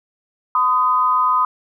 sine tone pair together, 1017 / 1244.7 Hz, C6 / D#6, -50 / 0 cents, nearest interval minor third, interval 350 cents, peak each -16 dBFS, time 0.55-1.45 s, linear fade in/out 2 ms, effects none

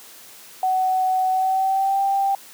sine tone with pitch glide, 749 to 786.7 Hz, F#5 to G5, +21 to +6 cents, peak -17 dBFS, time 0.63-2.35 s, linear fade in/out 2 ms, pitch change +85 cents, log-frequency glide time 1.3-2.01 s, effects white hiss -44 dBFS RMS until 2.53 s + high-pass 150 Hz 12 dB/octave

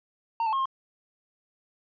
triangle tone with pitch steps, 917 / 876 / 1076 / 1065 Hz, A#5 / A5 / C6 / C6, -29 / -8 / +48 / +30 cents, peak -22 dBFS, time 0.4-0.656 s, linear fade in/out 2 ms, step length 64 ms, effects resampled to 11025 Hz

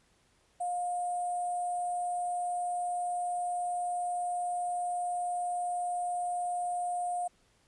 sine tone with sample-and-hold, 710 Hz, F5, 28 cents sharp, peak -30 dBFS, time 0.6-7.28 s, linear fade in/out 10 ms, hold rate 8820 Hz, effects pink hiss -68 dBFS RMS until 7.67 s + resampled to 24000 Hz

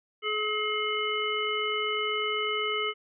harmonic tone, 426 Hz, G#4, 44 cents sharp, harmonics 1 / 3 / 5 / 7, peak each -32 / -32 / -32 / -32 dBFS, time 0.22-2.94 s, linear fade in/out 50 ms, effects none

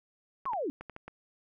clicks, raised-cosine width 0.5 ms, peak -28 dBFS, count 6, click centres 0.455 / 0.534 / 0.81 / 0.897 / 0.964 / 1.08 s
sine linear sweep, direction down, 1130 to 250.2 Hz, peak -30 dBFS, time 0.46-0.7 s, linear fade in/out 0 ms
effects none

